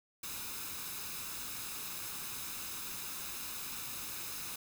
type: noise with comb filter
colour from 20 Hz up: white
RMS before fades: -42 dBFS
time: 0.23-4.56 s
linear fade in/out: 5 ms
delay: 0.78 ms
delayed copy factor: +0.5
effects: none